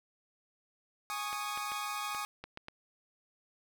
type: chord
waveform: sawtooth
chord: Ab suspended fourth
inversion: none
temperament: equal with one note detuned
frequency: 830.6 / 1108.7 / 1238.8 Hz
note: Ab5 / Db6 / Eb6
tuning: 0 / 0 / -8 cents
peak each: -37 / -37 / -35 dBFS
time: 1.1-2.25 s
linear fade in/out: 0 ms
type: clicks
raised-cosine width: 0.3 ms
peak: -27 dBFS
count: 7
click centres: 1.329 / 1.575 / 1.719 / 2.148 / 2.44 / 2.574 / 2.684 s
effects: none